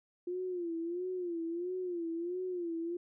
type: tone with vibrato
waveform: sine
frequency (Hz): 349.2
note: F4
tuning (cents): 0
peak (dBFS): -34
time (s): 0.27-2.97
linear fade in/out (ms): 5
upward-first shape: sine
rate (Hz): 1.5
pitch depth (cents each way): 100
effects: none